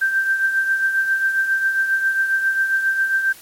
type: tone with tremolo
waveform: sine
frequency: 1568 Hz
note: G6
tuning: in tune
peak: -13 dBFS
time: 0.01-3.33 s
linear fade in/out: 10 ms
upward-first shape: triangle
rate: 7.4 Hz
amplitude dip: 60%
effects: white hiss -43 dBFS RMS until 3.41 s + MP3 64 kbps